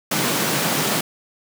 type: high-pass noise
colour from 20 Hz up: pink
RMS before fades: -21 dBFS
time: 0.11-1.01 s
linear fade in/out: 5 ms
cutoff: 130 Hz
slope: 48 dB/octave
effects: none